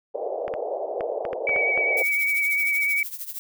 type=band-pass noise; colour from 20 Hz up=pink; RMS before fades=-29 dBFS; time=0.14-2.03 s; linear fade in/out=10 ms; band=420 to 720 Hz; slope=48 dB/octave
type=clicks; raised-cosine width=0.5 ms; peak=-18 dBFS; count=8; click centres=0.48 / 0.539 / 1.008 / 1.252 / 1.331 / 1.493 / 1.562 / 1.776 s
type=tone with vibrato; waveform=sine; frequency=2268 Hz; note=C#7; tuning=39 cents sharp; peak=-20 dBFS; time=1.47-3.03 s; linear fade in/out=2 ms; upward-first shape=sine; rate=10 Hz; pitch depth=27 cents each way
type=noise with tremolo; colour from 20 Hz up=violet; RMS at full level=-31 dBFS; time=1.97-3.39 s; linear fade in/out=0 ms; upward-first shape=triangle; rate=13 Hz; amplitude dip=85%
effects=none